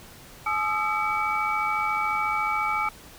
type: tone cluster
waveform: sine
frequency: 851 / 1236 / 1330 / 2280 Hz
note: G#5 / D#6 / E6 / C#7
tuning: +42 / -12 / +15 / +48 cents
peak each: -28 dBFS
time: 0.46-2.89 s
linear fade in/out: 5 ms
effects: tanh soft clip ceiling -14 dBFS + pink hiss -47 dBFS RMS until 3.18 s